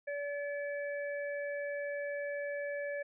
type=harmonic tone; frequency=574 Hz; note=D5; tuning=40 cents flat; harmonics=1 / 3 / 4; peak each=-36 / -42 / -49 dBFS; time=0.07-3.03 s; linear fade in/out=10 ms; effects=none